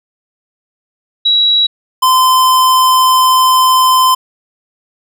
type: tone pair in turn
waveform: sine / square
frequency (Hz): 3887 / 1029.5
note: B7 / C6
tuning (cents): -28 / -28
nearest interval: octave + major seventh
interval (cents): 2300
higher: first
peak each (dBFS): -7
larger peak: neither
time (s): 1.25-1.67 / 2.02-4.15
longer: second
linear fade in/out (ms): 10
effects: none